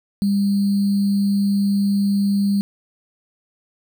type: tone with sample-and-hold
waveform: sine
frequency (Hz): 199.9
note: G3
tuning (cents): +34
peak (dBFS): -15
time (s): 0.22-2.61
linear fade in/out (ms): 0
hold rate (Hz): 4410
effects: none